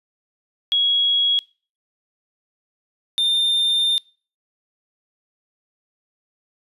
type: tone pair in turn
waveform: sine / triangle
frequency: 3322 / 3609 Hz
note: G#7 / A7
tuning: 0 / +43 cents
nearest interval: minor second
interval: 143 cents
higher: second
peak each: -15 / -15 dBFS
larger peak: neither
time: 0.72-1.39 / 3.18-3.98 s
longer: second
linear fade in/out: 0 ms
effects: noise-tail reverb RT60 0.4 s tail -24 dB re dry + resampled to 32000 Hz